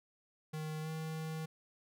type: tone with pitch glide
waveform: square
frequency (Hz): 155.56 to 158.65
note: D#3 to D#3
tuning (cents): 0 to +34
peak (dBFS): -39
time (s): 0.53-1.46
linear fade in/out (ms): 10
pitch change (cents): +34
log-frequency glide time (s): 0.81-0.89
effects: none